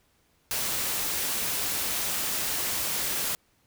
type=noise; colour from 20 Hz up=white; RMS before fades=-29 dBFS; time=0.51-3.35 s; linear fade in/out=0 ms; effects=pink hiss -67 dBFS RMS until 3.66 s